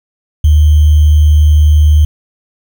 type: tone with sample-and-hold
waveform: sine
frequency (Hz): 75.9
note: D#2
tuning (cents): -42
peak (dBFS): -3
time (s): 0.44-2.05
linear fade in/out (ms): 5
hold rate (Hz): 3150
effects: none